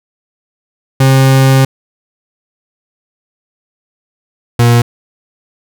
40% pulse tone pair in turn, 133.6 / 119.02 Hz, C3 / A#2, +36 / +36 cents, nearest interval major second, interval 200 cents, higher first, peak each -4 dBFS, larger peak neither, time 1-1.65 / 4.59-4.82 s, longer first, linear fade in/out 5 ms, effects none

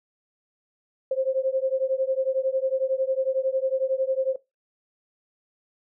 sine beating tone pair, 523.3 / 534.3 Hz, C5 / C5, 0 / +36 cents, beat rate 11 Hz, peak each -25 dBFS, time 1.11-4.36 s, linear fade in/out 5 ms, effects noise-tail reverb RT60 0.2 s tail -19 dB re dry

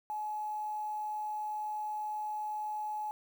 sine tone with quantisation, 849 Hz, G#5, 38 cents sharp, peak -34 dBFS, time 0.1-3.11 s, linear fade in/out 0 ms, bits 9, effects none

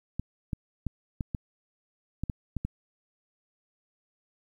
clicks, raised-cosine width 5 ms, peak -18 dBFS, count 9, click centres 0.196 / 0.532 / 0.867 / 1.208 / 1.348 / 2.236 / 2.298 / 2.567 / 2.65 s, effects 10-bit

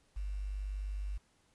sine tone with quantisation, 49.52 Hz, G1, 18 cents sharp, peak -35 dBFS, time 0.16-1.18 s, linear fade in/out 10 ms, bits 10, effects pink hiss -71 dBFS RMS until 1.54 s + resampled to 24000 Hz

